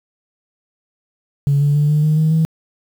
sine tone with pitch steps, 141.6 / 144.58 / 147.61 / 150.71 / 153.88 / 157.12 / 160.42 Hz, C#3 / D3 / D3 / D3 / D#3 / D#3 / E3, +37 / -27 / +9 / +45 / -19 / +17 / -47 cents, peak -10 dBFS, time 1.47-2.45 s, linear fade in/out 0 ms, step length 140 ms, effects tanh soft clip ceiling -8 dBFS + 7-bit

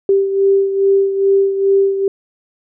sine beating tone pair, 392 / 394.4 Hz, G4 / G4, 0 / +11 cents, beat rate 2.4 Hz, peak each -11 / -18 dBFS, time 0.09-2.08 s, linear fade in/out 2 ms, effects none

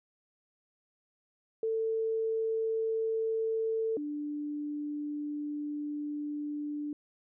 sine tone pair in turn, 446.1 / 295 Hz, A4 / D4, +24 / +8 cents, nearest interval perfect fifth, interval 716 cents, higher first, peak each -28 / -33 dBFS, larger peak first, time 1.63-3.97 / 3.97-6.93 s, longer second, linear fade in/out 2 ms, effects none

